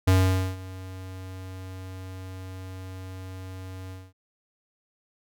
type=tone with ADSR envelope; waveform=square; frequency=93.6 Hz; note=F#2; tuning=20 cents sharp; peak=-16 dBFS; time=0.07-4.13 s; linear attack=11 ms; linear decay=480 ms; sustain=-21 dB; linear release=220 ms; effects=none